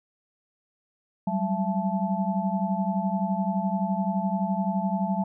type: tone cluster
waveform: sine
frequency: 187.3 / 199 / 673 / 871 Hz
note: F#3 / G3 / E5 / A5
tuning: +21 / +26 / +36 / -18 cents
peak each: -27 / -28 / -33 / -31 dBFS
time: 1.27-5.24 s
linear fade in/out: 5 ms
effects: none